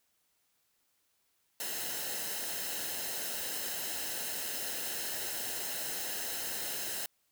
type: noise with comb filter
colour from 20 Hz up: white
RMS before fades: -37 dBFS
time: 1.6-7.06 s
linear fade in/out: 2 ms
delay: 0.86 ms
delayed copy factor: -0.6
effects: white hiss -75 dBFS RMS until 7.31 s